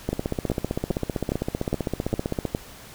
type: two click trains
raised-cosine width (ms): 2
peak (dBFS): -11 / -10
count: 37 / 7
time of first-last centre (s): 0.13-2.453 / 0.09-2.549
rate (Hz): 15.5 / 2.44
effects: pink hiss -44 dBFS RMS until 2.94 s